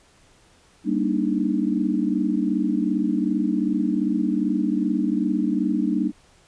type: chord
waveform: sine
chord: Eb major seventh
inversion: first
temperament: equal with one note detuned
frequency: 196 / 233.1 / 288.5 / 311.1 Hz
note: G3 / Bb3 / D4 / Eb4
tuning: 0 / 0 / -31 / 0 cents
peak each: -25 dBFS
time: 0.84-6.12 s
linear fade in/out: 50 ms
effects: pink hiss -56 dBFS RMS until 6.47 s + resampled to 22050 Hz